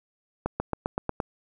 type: accelerating click train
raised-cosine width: 1 ms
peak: -12 dBFS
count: 7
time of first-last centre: 0.46-1.202 s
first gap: 140 ms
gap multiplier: 0.95
effects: none